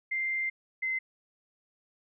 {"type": "tone pair in turn", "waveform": "sine", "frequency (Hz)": [2093, 2063], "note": ["C7", "C7"], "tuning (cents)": [0, -25], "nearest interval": "unison", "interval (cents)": 25, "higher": "first", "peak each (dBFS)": [-28, -28], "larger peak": "neither", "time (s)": [[0.11, 0.5], [0.82, 0.99]], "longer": "first", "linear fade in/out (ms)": 10, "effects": []}